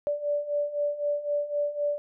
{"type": "beating tone pair", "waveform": "sine", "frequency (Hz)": [581, 584.9], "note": ["D5", "D5"], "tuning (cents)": [-19, -7], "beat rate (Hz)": 3.9, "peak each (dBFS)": [-31, -27], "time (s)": [0.07, 1.98], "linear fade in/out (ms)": 0, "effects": []}